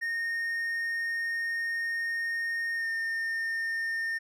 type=tone with pitch glide; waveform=triangle; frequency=1844 to 1820.7 Hz; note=A#6 to A#6; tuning=-19 to -41 cents; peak=-27 dBFS; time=0.01-4.19 s; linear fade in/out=20 ms; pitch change=-22 cents; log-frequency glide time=2.75-2.88 s; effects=none